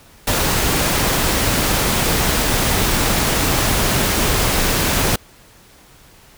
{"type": "noise", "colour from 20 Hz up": "pink", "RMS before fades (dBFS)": -17, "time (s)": [0.27, 5.16], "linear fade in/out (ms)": 5, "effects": ["pink hiss -47 dBFS RMS until 6.37 s"]}